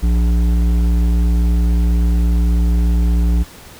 sine tone with hard clipping, 58.27 Hz, A#1, in tune, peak -13 dBFS, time 0.02-3.44 s, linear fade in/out 20 ms, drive 10 dB, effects pink hiss -39 dBFS RMS until 3.79 s

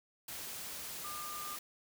sine tone in noise, 1204 Hz, D6, 43 cents sharp, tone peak -43 dBFS, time 1.04-1.56 s, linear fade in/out 5 ms, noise white, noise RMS -44 dBFS, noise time 0.28-1.59 s, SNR -2 dB, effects none

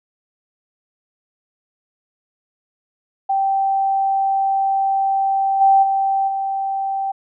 sine tone with level steps, 780 Hz, G5, 9 cents flat, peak -15 / -9 / -15 / -19 dBFS, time 3.29-7.12 s, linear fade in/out 10 ms, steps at 5.6 / 5.82 / 6.27 s, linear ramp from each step 20 ms, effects none

